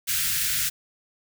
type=band-stop noise; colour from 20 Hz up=white; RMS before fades=-25 dBFS; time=0.07-0.7 s; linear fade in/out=20 ms; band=170 to 1400 Hz; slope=48 dB/octave; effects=none